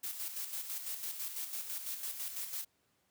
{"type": "noise with tremolo", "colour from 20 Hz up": "blue", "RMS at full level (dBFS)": -39, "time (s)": [0.03, 2.65], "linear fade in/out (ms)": 10, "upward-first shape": "square", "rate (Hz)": 6, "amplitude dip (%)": 50, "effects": ["pink hiss -75 dBFS RMS until 3.1 s", "high-pass 100 Hz 12 dB/octave"]}